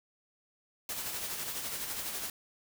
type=noise with tremolo; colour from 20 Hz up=white; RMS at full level=-36 dBFS; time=0.89-2.3 s; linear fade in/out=2 ms; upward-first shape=sine; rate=12 Hz; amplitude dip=40%; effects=none